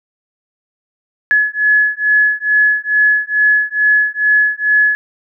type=beating tone pair; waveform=sine; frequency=1700 / 1702.3 Hz; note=G#6 / G#6; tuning=+40 / +42 cents; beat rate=2.3 Hz; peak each=-13 dBFS; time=1.31-4.95 s; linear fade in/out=0 ms; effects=none